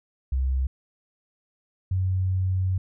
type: tone pair in turn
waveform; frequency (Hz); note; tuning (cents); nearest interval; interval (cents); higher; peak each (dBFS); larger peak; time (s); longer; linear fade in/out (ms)
sine; 65.41 / 93.39; C2 / F#2; 0 / +17; tritone; 617; second; -21 / -21; neither; 0.32-0.67 / 1.91-2.78; second; 5
effects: none